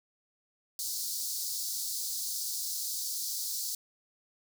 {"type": "high-pass noise", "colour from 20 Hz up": "pink", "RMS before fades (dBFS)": -35, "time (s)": [0.79, 3.75], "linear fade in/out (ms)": 2, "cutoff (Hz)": 4300, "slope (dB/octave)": 48, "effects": []}